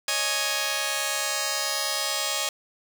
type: chord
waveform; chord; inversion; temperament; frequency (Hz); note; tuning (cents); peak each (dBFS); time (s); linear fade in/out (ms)
5% pulse; C# suspended second; none; just; 554.4 / 623.7 / 831.5; C#5 / D#5 / G#5; 0 / +4 / +2; -18; 0.08-2.49; 2
effects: none